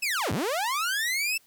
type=linear two-way sweep; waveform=sawtooth; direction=down then up; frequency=2682 to 77.78 to 2682 Hz; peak=-22 dBFS; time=0.02-1.38 s; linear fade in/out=10 ms; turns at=0.32 s; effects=white hiss -61 dBFS RMS until 1.46 s